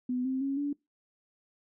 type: tone with pitch steps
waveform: sine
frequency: 250.3 / 262 / 274.2 / 287 Hz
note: B3 / C4 / C#4 / D4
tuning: +23 / +2 / -19 / -40 cents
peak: -28 dBFS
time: 0.09-0.73 s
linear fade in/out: 5 ms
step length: 160 ms
effects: noise-tail reverb RT60 0.2 s tail -23 dB re dry